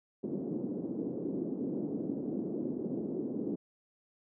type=band-pass noise; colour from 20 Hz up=pink; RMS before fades=-36 dBFS; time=0.23-3.56 s; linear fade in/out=10 ms; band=210 to 380 Hz; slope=24 dB/octave; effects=none